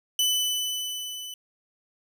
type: tone with level ramp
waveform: sawtooth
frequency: 2997 Hz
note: F#7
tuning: 22 cents sharp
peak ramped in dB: -17 to -33 dBFS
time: 0.19-1.34 s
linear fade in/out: 2 ms
effects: none